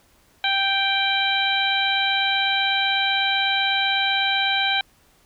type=harmonic tone; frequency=784 Hz; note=G5; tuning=in tune; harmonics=1 / 2 / 3 / 4 / 5; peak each=-25 / -25 / -25 / -25 / -25 dBFS; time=0.44-4.81 s; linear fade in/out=2 ms; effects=pink hiss -58 dBFS RMS until 5.25 s